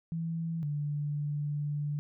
sine tone pair in turn, 164.81 / 146.83 Hz, E3 / D3, 0 / 0 cents, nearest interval major second, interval 200 cents, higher first, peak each -31 / -30 dBFS, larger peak second, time 0.12-0.63 / 0.63-1.99 s, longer second, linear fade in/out 0 ms, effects none

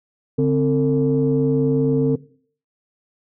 sine tone cluster, 142.5 / 261.2 / 451.6 Hz, C#3 / C4 / A4, +48 / -3 / +45 cents, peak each -18 dBFS, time 0.38-2.16 s, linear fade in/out 10 ms, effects noise-tail reverb RT60 0.5 s tail -19 dB re dry + tanh soft clip ceiling -8 dBFS

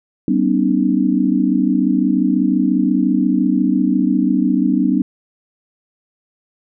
sine tone cluster, 191.9 / 242.8 / 268.6 / 303.1 Hz, G3 / B3 / C4 / D#4, -37 / -29 / +46 / -45 cents, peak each -18 dBFS, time 0.28-5.02 s, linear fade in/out 2 ms, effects none

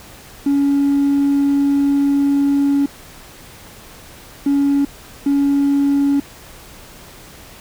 triangle tone bursts at uneven times, 281.1 Hz, C#4, 24 cents sharp, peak -9 dBFS, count 3, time 0.46-2.86 / 4.46-4.85 / 5.26-6.2 s, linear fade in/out 5 ms, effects tanh soft clip ceiling -8 dBFS + pink hiss -40 dBFS RMS until 7.6 s

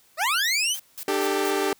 20% pulse linear sweep, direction up, 573 to 3209 Hz, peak -16 dBFS, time 0.17-0.77 s, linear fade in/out 50 ms
blue noise bursts, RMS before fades -35 dBFS, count 4, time 0.74-1.504 s, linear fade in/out 2 ms, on 56 ms, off 180 ms
sawtooth chord, D suspended fourth, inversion none, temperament equal with one note detuned, 299.7 / 392 / 440 Hz, D4 / G4 / A4, +35 / 0 / 0 cents, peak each -25 / -20 / -25 dBFS, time 1.08-1.73 s, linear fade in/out 2 ms
effects white hiss -59 dBFS RMS until 1.79 s

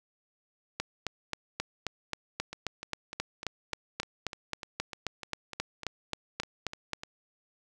two click trains, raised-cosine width 0.2 ms, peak -14 / -22 dBFS, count 24 / 16, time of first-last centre 0.8-6.933 / 2.53-7.035 s, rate 3.75 / 3.33 Hz, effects none

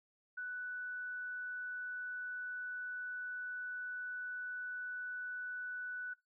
sine tone, 1486 Hz, F#6, 7 cents sharp, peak -39 dBFS, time 0.37-6.14 s, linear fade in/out 10 ms, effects noise-tail reverb RT60 0.2 s tail -21 dB re dry

